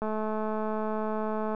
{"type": "click train", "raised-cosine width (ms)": 1, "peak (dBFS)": -19, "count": 331, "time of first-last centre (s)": [0.02, 1.548], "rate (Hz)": 216, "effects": []}